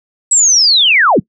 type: linear sweep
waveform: sine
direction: down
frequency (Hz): 7890 to 110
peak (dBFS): -6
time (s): 0.31-1.2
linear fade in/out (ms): 10
effects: noise-tail reverb RT60 0.1 s tail -24 dB re dry